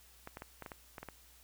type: clicks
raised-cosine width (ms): 0.5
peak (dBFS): -29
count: 9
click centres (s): 0.274 / 0.371 / 0.421 / 0.623 / 0.662 / 0.718 / 0.982 / 1.03 / 1.087
effects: added 60 Hz sine -64 dBFS peak until 1.43 s + white hiss -62 dBFS RMS until 1.43 s